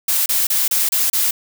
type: noise bursts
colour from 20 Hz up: blue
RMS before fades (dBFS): -17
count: 6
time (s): 0.08-1.31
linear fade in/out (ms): 5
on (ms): 180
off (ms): 30
effects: none